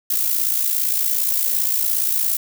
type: noise with amplitude modulation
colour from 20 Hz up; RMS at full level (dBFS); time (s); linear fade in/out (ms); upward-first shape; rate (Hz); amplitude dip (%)
violet; -17; 0.1-2.37; 5; sine; 57.4; 60
effects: none